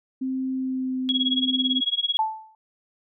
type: tone with pitch glide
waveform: sine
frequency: 261.6 to 257.8 Hz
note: C4 to C4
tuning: 0 to -26 cents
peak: -24 dBFS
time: 0.21-1.81 s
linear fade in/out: 10 ms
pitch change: -26 cents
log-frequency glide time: 0.53-1 s
type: tone with tremolo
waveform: sine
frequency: 3322 Hz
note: G#7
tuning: in tune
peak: -18 dBFS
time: 1.09-2.17 s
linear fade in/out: 0 ms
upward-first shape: sine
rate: 18 Hz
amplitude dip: 95%
type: tone with exponential decay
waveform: sine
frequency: 876 Hz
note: A5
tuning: 8 cents flat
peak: -16 dBFS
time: 2.19-2.55 s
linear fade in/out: 2 ms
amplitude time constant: 78 ms
effects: none